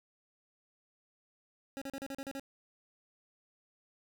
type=tone bursts; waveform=25% pulse; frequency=273.4 Hz; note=C#4; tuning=24 cents flat; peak=-35 dBFS; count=8; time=1.77-2.396 s; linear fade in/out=0 ms; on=45 ms; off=38 ms; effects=none